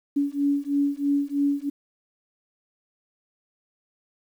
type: beating tone pair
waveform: sine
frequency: 282.3 / 285.4 Hz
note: C#4 / D4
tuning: +32 / -49 cents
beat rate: 3.1 Hz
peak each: -24 dBFS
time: 0.16-1.7 s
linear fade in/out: 10 ms
effects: 9-bit